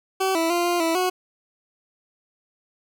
20% pulse tone with pitch steps, 381.2 / 328.9 / 347.3 / 349.5 / 328.5 / 366.6 Hz, G4 / E4 / F4 / F4 / E4 / F#4, -48 / -4 / -10 / +1 / -6 / -16 cents, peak -15 dBFS, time 0.2-1.1 s, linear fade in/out 10 ms, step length 150 ms, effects none

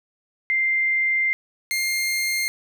sine / sawtooth tone pair in turn, 2093 / 2115 Hz, C7 / C7, 0 / +18 cents, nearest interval unison, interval 18 cents, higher second, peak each -18 dBFS, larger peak neither, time 0.5-1.33 / 1.71-2.48 s, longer first, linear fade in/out 0 ms, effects none

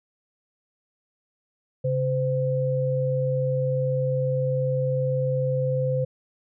sine tone pair together, 136 / 513.5 Hz, C#3 / C5, -33 / -33 cents, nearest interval octave + major seventh, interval 2300 cents, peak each -24 dBFS, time 1.84-6.05 s, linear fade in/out 10 ms, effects none

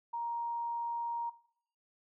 sine tone, 938 Hz, A#5, 11 cents sharp, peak -34 dBFS, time 0.13-1.3 s, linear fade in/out 10 ms, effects noise-tail reverb RT60 0.6 s tail -17 dB re dry

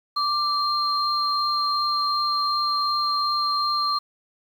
sine tone pair together, 1174.7 / 4186 Hz, D6 / C8, 0 / 0 cents, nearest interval octave + minor seventh, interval 2200 cents, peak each -22 / -25 dBFS, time 0.16-3.99 s, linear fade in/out 10 ms, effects 8-bit

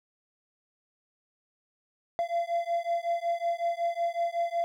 triangle beating tone pair, 681 / 686.4 Hz, F5 / F5, -44 / -30 cents, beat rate 5.4 Hz, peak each -28 dBFS, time 2.19-4.64 s, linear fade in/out 0 ms, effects none

